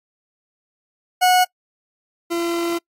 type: tone pair in turn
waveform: 40% pulse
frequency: 732 / 340.5 Hz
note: F#5 / F4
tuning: -19 / -44 cents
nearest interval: octave + minor second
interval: 1325 cents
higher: first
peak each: -11 / -19 dBFS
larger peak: first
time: 1.21-1.45 / 2.3-2.79 s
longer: second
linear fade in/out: 20 ms
effects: noise-tail reverb RT60 0.1 s tail -26 dB re dry + AAC 48 kbps